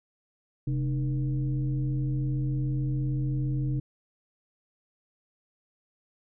sine tone with frequency modulation, 132.3 Hz, C3, 20 cents sharp, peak -25 dBFS, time 0.67-3.8 s, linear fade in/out 5 ms, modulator 171 Hz, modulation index 0.67, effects none

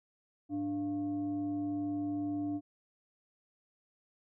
sine tone with frequency modulation, 293.7 Hz, D4, in tune, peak -32 dBFS, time 0.49-2.61 s, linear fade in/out 50 ms, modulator 399 Hz, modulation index 0.4, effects none

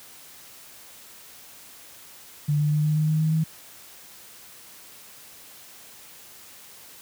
sine tone with pitch steps, 147.4 / 149.03 / 150.67 / 152.33 / 154.01 / 155.71 / 157.43 / 159.17 Hz, D3 / D3 / D3 / D#3 / D#3 / D#3 / D#3 / D#3, +7 / +26 / +45 / -36 / -17 / +2 / +21 / +40 cents, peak -19 dBFS, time 2.48-3.44 s, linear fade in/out 10 ms, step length 120 ms, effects white hiss -47 dBFS RMS until 7.01 s + high-pass 60 Hz 12 dB/octave

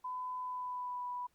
sine tone with pitch glide, 1006 to 985.9 Hz, B5 to B5, +32 to -3 cents, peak -37 dBFS, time 0.04-1.27 s, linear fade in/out 10 ms, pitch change -35 cents, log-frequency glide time 0.38-1.06 s, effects pink hiss -75 dBFS RMS until 1.34 s + Opus 48 kbps

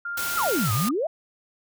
sine tone with pitch glide, 1400 to 1218.8 Hz, F6 to D#6, +4 to -36 cents, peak -28 dBFS, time 0.05-0.91 s, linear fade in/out 5 ms, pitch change -240 cents, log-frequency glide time 0.63-0.73 s
white noise, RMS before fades -30 dBFS, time 0.17-0.89 s, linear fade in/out 5 ms
sine exponential two-way sweep, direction down then up, 1430 to 98 to 695 Hz, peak -22 dBFS, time 0.37-1.07 s, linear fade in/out 5 ms, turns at 0.72 s
effects none

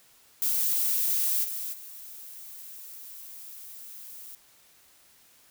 violet noise with level steps, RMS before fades -26 / -34 / -44 dBFS, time 0.42-4.35 s, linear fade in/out 0 ms, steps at 1.43 / 1.72 s, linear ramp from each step 20 ms, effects white hiss -59 dBFS RMS until 5.5 s

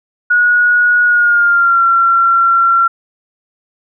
sine tone with pitch glide, 1454 to 1364.5 Hz, F#6 to F6, -31 to -41 cents, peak -7 dBFS, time 0.3-2.88 s, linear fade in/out 10 ms, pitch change -110 cents, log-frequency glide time 1.05-1.84 s, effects none

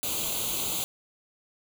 white noise with comb filter, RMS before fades -30 dBFS, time 0.03-0.84 s, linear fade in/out 0 ms, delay 0.28 ms, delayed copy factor +0.85, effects none

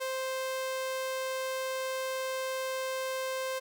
sawtooth tone, 523.3 Hz, C5, in tune, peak -28 dBFS, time 0-3.6 s, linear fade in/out 20 ms, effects none

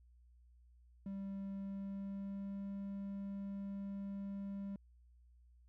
triangle tone with pitch glide, 196 to 198.05 Hz, G3 to G3, 0 to +18 cents, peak -39 dBFS, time 1.06-4.76 s, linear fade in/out 2 ms, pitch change +18 cents, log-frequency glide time 1.53-2.66 s, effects added 60 Hz sine -62 dBFS peak until 5.68 s

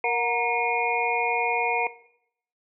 sine tone cluster, 469.5 / 727 / 938 / 2162 / 2435 Hz, A#4 / F#5 / A#5 / C#7 / D#7, +12 / -31 / +11 / -44 / -38 cents, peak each -28 dBFS, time 0.04-1.87 s, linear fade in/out 2 ms, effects noise-tail reverb RT60 0.7 s tail -17 dB re dry

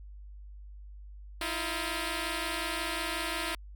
5% pulse tone pair together, 317.8 / 343.4 Hz, D#4 / F4, +37 / -29 cents, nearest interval minor second, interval 134 cents, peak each -23 dBFS, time 1.41-3.55 s, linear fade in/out 2 ms, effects added 50 Hz sine -44 dBFS peak until 3.75 s

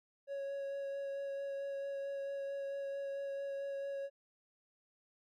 triangle tone with vibrato, 554.4 Hz, C#5, in tune, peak -36 dBFS, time 0.27-4.1 s, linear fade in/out 50 ms, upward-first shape sine, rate 4.5 Hz, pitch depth 10 cents each way, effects none

